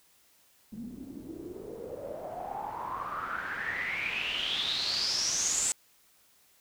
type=noise with low-pass filter sweep; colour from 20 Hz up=white; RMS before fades=-34 dBFS; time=0.72-5.72 s; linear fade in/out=0 ms; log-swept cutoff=210 to 7900 Hz; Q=8.7; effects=white hiss -64 dBFS RMS until 6.6 s